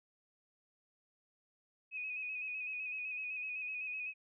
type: tone with vibrato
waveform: sine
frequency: 2516 Hz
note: D#7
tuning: 19 cents sharp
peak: -38 dBFS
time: 1.91-4.14 s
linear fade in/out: 50 ms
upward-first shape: square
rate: 7.9 Hz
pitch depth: 31 cents each way
effects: none